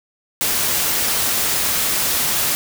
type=noise; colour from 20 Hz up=white; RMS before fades=-19 dBFS; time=0.41-2.55 s; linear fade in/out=0 ms; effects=none